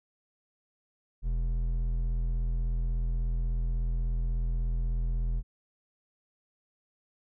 sine tone with hard clipping, 41.78 Hz, E1, 24 cents sharp, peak -28 dBFS, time 1.22-5.43 s, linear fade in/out 50 ms, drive 7 dB, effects none

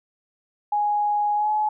sine tone with pitch glide, 830.6 to 850.5 Hz, G#5 to G#5, 0 to +41 cents, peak -19 dBFS, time 0.72-1.69 s, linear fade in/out 5 ms, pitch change +41 cents, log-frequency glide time 1.35-1.5 s, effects none

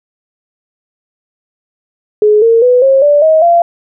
sine tone with pitch steps, 422.3 / 457.9 / 496.4 / 538.2 / 583.6 / 632.7 / 686 Hz, G#4 / A#4 / B4 / C5 / D5 / D#5 / F5, +29 / -31 / +9 / +49 / -11 / +29 / -31 cents, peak -4 dBFS, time 2.22-3.62 s, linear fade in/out 2 ms, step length 200 ms, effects none

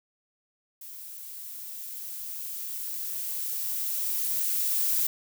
violet noise with level ramp, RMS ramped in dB -43 to -25 dBFS, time 0.81-5.07 s, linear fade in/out 5 ms, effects none

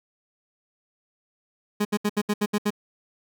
30% pulse tone bursts, 207.8 Hz, G#3, 1 cent sharp, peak -18 dBFS, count 8, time 1.8-2.705 s, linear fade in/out 10 ms, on 51 ms, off 71 ms, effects none

